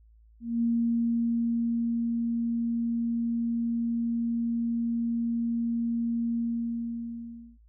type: tone with ADSR envelope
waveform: sine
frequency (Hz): 233.1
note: A#3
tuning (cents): 0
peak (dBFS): -22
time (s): 0.4-7.58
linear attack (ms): 220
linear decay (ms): 1500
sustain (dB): -3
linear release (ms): 1200
effects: noise-tail reverb RT60 0.1 s tail -20 dB re dry + added 55 Hz sine -54 dBFS peak until 7.68 s